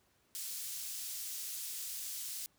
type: high-pass noise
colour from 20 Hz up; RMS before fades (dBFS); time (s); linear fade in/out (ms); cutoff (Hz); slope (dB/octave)
pink; -42; 0.35-2.46; 0; 5800; 12
effects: pink hiss -72 dBFS RMS until 2.58 s + high-pass 60 Hz 12 dB/octave